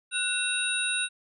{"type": "tone cluster", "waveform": "sine", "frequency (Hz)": [1476, 2701, 3801, 9200], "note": ["F#6", "E7", "A#7", "D9"], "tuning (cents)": [-5, 42, 33, -37], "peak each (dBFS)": -31, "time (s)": [0.11, 1.09], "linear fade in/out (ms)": 50, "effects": []}